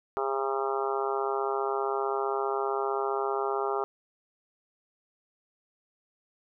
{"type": "harmonic tone", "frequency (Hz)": 135.3, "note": "C#3", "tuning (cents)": -42, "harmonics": [3, 4, 5, 6, 7, 8, 9, 10], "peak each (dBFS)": [-30, -40, -36, -34, -37, -40, -35, -39], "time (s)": [0.17, 3.84], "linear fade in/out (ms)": 0, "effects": []}